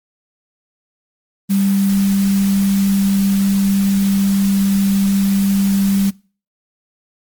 sine tone in noise, 196.8 Hz, G3, 7 cents sharp, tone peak -12 dBFS, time 1.49-6.11 s, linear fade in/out 20 ms, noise white, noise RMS -29 dBFS, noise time 1.49-6.11 s, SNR +14 dB, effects noise-tail reverb RT60 0.4 s tail -24 dB re dry + Opus 32 kbps

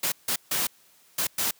white noise bursts at uneven times, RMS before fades -26 dBFS, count 5, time 0.03-0.12 / 0.28-0.36 / 0.51-0.67 / 1.18-1.27 / 1.38-1.51 s, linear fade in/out 5 ms, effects white hiss -59 dBFS RMS until 1.59 s + high-pass 100 Hz 12 dB/octave

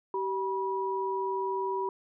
sine tone pair together, 385.4 / 971.1 Hz, G4 / B5, -29 / -29 cents, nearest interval octave + major third, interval 1600 cents, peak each -31 / -31 dBFS, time 0.14-1.89 s, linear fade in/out 2 ms, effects none

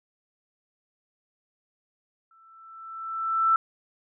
sine tone with exponential growth, 1329 Hz, E6, 14 cents sharp, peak -16 dBFS, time 2.31-3.56 s, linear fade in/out 2 ms, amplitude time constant 270 ms, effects none

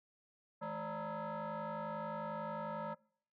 sine tone with frequency modulation, 162.4 Hz, E3, 26 cents flat, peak -37 dBFS, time 0.61-2.95 s, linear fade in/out 20 ms, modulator 376 Hz, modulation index 3, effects noise-tail reverb RT60 0.6 s tail -26 dB re dry + tanh soft clip ceiling -36 dBFS

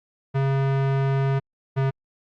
square tone pair in turn, 136.2 / 134.95 Hz, C#3 / C#3, -30 / -46 cents, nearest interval unison, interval 16 cents, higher first, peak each -20 dBFS, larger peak neither, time 0.34-1.4 / 1.76-1.91 s, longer first, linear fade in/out 20 ms, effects low-pass 2000 Hz 12 dB/octave + Opus 48 kbps

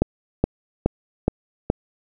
click train, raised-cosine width 2 ms, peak -3 dBFS, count 5, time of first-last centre 0.02-1.701 s, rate 2.38 Hz, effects none

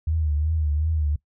sine tone with vibrato, 77 Hz, D#2, 17 cents flat, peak -20 dBFS, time 0.07-1.16 s, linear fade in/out 5 ms, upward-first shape triangle, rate 2.7 Hz, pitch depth 97 cents each way, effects noise-tail reverb RT60 0.1 s tail -20 dB re dry

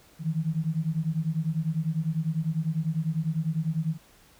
sine beating tone pair, 154.9 / 164.9 Hz, D#3 / E3, -7 / +1 cents, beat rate 10 Hz, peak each -28 dBFS, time 0.19-3.98 s, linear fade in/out 50 ms, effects pink hiss -57 dBFS RMS until 4.39 s

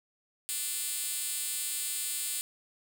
5% pulse tone with high-pass filter, 295.9 Hz, D4, 13 cents sharp, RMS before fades -34 dBFS, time 0.49-2.41 s, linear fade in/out 0 ms, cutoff 7200 Hz, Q 0.9, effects none

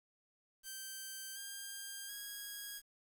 5% pulse tone with pitch steps, 1560 / 1602 / 1645.1 Hz, G6 / G6 / G#6, -9 / +37 / -17 cents, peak -34 dBFS, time 0.63-2.82 s, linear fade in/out 50 ms, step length 730 ms, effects 10-bit

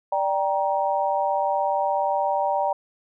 sine chord, G minor, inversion second, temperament just, 588 / 784 / 940.8 Hz, D5 / G5 / Bb5, +2 / 0 / +16 cents, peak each -25 / -24 / -25 dBFS, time 0.12-2.73 s, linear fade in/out 5 ms, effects none

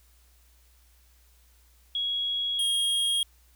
sine / square tone pair in turn, 3322 / 3261 Hz, G#7 / G#7, 0 / -32 cents, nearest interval unison, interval 32 cents, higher first, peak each -26 / -24 dBFS, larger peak second, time 1.95-2.59 / 2.59-3.23 s, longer neither, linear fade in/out 2 ms, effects added 60 Hz sine -58 dBFS peak until 3.55 s + white hiss -64 dBFS RMS until 3.55 s

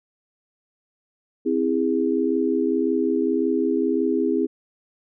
sine chord, C augmented, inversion none, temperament just, 261.6 / 327 / 408.8 Hz, C4 / E4 / G#4, 0 / -14 / -27 cents, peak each -23 dBFS, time 1.45-4.47 s, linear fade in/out 20 ms, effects none

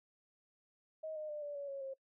sine tone with pitch steps, 630 / 613.5 / 597.4 / 581.7 / 566.5 / 551.6 / 537.2 Hz, D#5 / D#5 / D5 / D5 / C#5 / C#5 / C5, +21 / -25 / +29 / -17 / +37 / -9 / +46 cents, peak -40 dBFS, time 1.03-1.94 s, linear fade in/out 10 ms, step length 130 ms, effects noise-tail reverb RT60 0.1 s tail -23 dB re dry

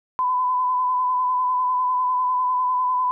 sine tone with vibrato, 1006 Hz, B5, 32 cents sharp, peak -18 dBFS, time 0.19-3.11 s, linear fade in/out 0 ms, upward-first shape square, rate 10 Hz, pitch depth 21 cents each way, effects none

